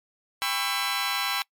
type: chord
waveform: 15% pulse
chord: C# half-diminished seventh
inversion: second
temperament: just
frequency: 798.3 / 997.9 / 1108.7 / 1330.5 Hz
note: G5 / B5 / C#6 / E6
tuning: +31 / +18 / 0 / +16 cents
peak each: -25 dBFS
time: 0.42-1.42 s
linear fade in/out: 0 ms
effects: noise-tail reverb RT60 0.1 s tail -25 dB re dry + MP3 96 kbps